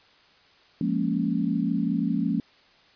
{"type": "chord", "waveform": "sine", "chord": "Bb minor seventh", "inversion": "second", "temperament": "equal", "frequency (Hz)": [174.61, 207.7, 233.1, 277.2], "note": ["F3", "Ab3", "Bb3", "Db4"], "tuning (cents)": [0, 0, 0, 0], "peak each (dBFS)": -28, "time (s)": [0.81, 2.4], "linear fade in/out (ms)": 2, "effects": ["white hiss -57 dBFS RMS until 2.95 s", "resampled to 11025 Hz"]}